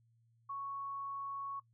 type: tone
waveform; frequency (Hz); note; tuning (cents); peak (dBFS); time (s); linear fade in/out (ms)
sine; 1108.7; C#6; 0; -39; 0.49-1.6; 10
effects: noise-tail reverb RT60 0.1 s tail -22 dB re dry + added 115 Hz sine -68 dBFS peak until 1.73 s